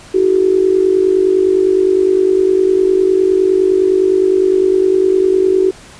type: tone with amplitude modulation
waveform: sine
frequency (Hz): 375.9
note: F#4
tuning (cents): +27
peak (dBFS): -5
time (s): 0.14-5.71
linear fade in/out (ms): 10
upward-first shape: sine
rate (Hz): 49.8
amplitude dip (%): 75
effects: pink hiss -38 dBFS RMS until 5.99 s + resampled to 22050 Hz